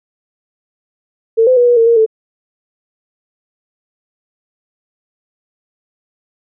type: tone with pitch steps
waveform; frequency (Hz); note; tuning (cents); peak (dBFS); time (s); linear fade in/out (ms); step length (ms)
sine; 451.8 / 511 / 486 / 483.1 / 456.6 / 466.1 / 440.8; A4 / C5 / B4 / B4 / A#4 / A#4 / A4; +46 / -41 / -28 / -38 / -36 / 0 / +3; -6; 1.37-2.063; 20; 99
effects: none